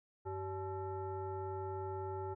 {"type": "tone with frequency modulation", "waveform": "sine", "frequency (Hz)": 383.7, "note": "G4", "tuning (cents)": -37, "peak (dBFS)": -38, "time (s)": [0.25, 2.35], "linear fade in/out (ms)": 20, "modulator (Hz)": 479, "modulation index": 1.2, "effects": []}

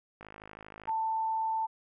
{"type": "click train", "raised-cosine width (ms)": 0.5, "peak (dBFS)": -31, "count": 37, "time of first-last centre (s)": [0.21, 0.893], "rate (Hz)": 52.7}
{"type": "tone", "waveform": "sine", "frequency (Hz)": 888, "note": "A5", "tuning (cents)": 16, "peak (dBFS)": -28, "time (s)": [0.87, 1.67], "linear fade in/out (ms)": 20}
{"effects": []}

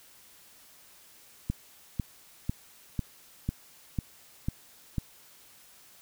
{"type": "click train", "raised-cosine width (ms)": 5, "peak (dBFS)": -16, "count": 8, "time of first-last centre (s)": [1.5, 4.983], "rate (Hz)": 2.01, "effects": ["white hiss -56 dBFS RMS until 6.01 s"]}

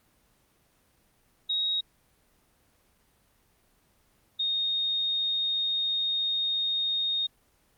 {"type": "tone pair in turn", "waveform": "sine", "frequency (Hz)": [3783, 3703], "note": ["A#7", "A#7"], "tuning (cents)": [25, -12], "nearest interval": "unison", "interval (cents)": 37, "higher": "first", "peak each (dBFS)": -25, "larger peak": "neither", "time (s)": [[1.49, 1.81], [4.39, 7.27]], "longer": "second", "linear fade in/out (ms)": 10, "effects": ["pink hiss -66 dBFS RMS until 7.77 s", "Opus 24 kbps"]}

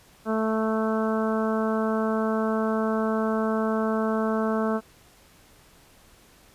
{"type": "harmonic tone", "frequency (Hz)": 220, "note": "A3", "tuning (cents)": 0, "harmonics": [1, 2, 3, 4, 5, 6, 7], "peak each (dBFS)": [-25, -28, -30, -36, -34, -34, -39], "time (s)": [0.25, 4.81], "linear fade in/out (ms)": 50, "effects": ["pink hiss -55 dBFS RMS until 6.54 s", "resampled to 32000 Hz"]}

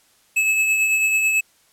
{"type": "tone with tremolo", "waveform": "square", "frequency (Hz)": 2597, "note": "E7", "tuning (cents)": -26, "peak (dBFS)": -15, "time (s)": [0.36, 1.41], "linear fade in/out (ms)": 10, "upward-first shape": "triangle", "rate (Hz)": 9.1, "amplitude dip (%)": 40, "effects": ["white hiss -58 dBFS RMS until 1.72 s", "low-pass 12000 Hz 12 dB/octave"]}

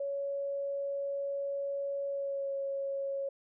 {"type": "tone with pitch glide", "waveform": "sine", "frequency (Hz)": [559, 550.7], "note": ["C#5", "C#5"], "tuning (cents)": [14, -11], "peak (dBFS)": -32, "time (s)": [0, 3.29], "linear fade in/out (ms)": 5, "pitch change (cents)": -25, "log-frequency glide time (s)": [2.08, 2.53], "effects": []}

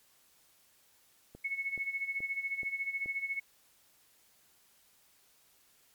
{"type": "click train", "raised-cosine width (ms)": 2, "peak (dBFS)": -35, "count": 5, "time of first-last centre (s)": [1.35, 3.059], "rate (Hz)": 2.34}
{"type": "tone with tremolo", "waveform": "sine", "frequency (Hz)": 2200, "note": "C#7", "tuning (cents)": -14, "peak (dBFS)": -30, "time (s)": [1.44, 3.4], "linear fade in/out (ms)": 10, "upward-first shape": "sine", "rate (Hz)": 14, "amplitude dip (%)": 75}
{"effects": ["white hiss -66 dBFS RMS until 5.94 s", "MP3 96 kbps"]}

